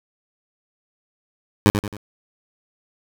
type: tone with echo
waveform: 15% pulse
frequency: 102.8 Hz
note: G#2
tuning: 17 cents flat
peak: -5 dBFS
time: 1.66-1.7 s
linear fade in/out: 0 ms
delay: 89 ms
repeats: 3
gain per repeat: -7 dB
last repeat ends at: 1.967 s
effects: none